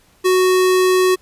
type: tone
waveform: square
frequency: 370 Hz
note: F#4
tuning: in tune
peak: -12 dBFS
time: 0.24-1.16 s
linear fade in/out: 20 ms
effects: pink hiss -54 dBFS RMS until 1.21 s + resampled to 32000 Hz